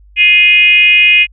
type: tone with frequency modulation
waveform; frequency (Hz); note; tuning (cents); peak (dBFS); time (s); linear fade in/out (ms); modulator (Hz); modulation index
sine; 2489; D#7; 0; -4; 0.16-1.27; 50; 385; 0.76
effects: added 50 Hz sine -39 dBFS peak until 1.32 s